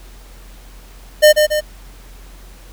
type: tone with echo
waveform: square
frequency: 606 Hz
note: D#5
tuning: 46 cents flat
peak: -5 dBFS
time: 1.22-1.33 s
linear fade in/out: 20 ms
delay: 140 ms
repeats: 2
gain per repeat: -5 dB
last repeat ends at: 1.61 s
effects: added 44 Hz sine -37 dBFS peak until 2.72 s + pink hiss -45 dBFS RMS until 2.72 s